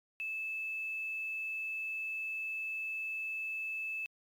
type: tone with quantisation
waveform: sine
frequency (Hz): 2620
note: E7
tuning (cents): -11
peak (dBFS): -35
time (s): 0.2-4.06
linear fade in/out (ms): 0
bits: 10
effects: MP3 96 kbps

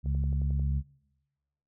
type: harmonic tone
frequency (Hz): 69.3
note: C#2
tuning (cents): 0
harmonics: 1 / 2 / 3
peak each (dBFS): -27 / -31 / -41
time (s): 0.03-0.83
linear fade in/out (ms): 50
type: click train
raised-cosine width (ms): 2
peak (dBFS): -34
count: 7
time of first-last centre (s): 0.06-0.596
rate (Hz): 11.2
effects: noise-tail reverb RT60 1.0 s tail -22 dB re dry

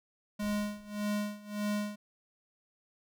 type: tone with tremolo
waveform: square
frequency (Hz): 207.7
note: G#3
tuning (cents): 0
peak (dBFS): -30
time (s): 0.39-1.96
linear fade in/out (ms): 10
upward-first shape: sine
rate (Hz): 1.7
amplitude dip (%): 90
type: noise with exponential decay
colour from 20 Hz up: brown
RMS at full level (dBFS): -47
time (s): 0.42-1.44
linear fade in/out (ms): 2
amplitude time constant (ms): 220
effects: none

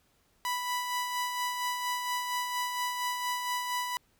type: tone with tremolo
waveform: sawtooth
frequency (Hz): 987.8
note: B5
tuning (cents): 0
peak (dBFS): -25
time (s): 0.45-3.97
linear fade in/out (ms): 0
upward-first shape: sine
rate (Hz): 4.3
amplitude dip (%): 40
effects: pink hiss -69 dBFS RMS until 4.19 s

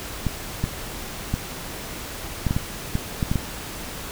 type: clicks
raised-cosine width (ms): 5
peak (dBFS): -9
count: 10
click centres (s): 0.267 / 0.64 / 1.34 / 2.467 / 2.509 / 2.565 / 2.954 / 3.228 / 3.315 / 3.357
effects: pink hiss -34 dBFS RMS until 4.11 s

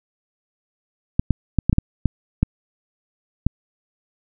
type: clicks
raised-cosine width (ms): 5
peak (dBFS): -3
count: 9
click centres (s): 1.195 / 1.307 / 1.587 / 1.696 / 1.729 / 1.784 / 2.057 / 2.43 / 3.466
effects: none

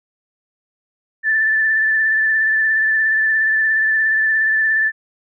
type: tone with vibrato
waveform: sine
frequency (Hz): 1760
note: A6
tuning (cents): 0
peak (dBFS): -13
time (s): 1.23-4.92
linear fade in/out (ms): 50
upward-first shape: sine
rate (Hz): 17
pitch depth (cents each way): 23
effects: none

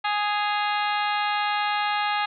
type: harmonic tone with a mistuned harmonic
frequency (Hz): 415.3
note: G#4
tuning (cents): 0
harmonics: 2 / 3 / 4 / 5 / 6 / 7 / 8 / 9 / 10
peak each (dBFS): -25 / -29 / -31 / -33 / -35 / -36 / -37 / -38 / -39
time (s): 0.04-2.26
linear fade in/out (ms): 10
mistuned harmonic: 7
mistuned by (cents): -59
effects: none

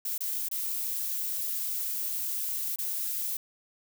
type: noise with dropouts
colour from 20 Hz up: violet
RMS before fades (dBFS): -32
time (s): 0.05-3.37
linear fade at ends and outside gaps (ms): 5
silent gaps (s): 0.18-0.205 / 0.487-0.513 / 2.76-2.786
effects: none

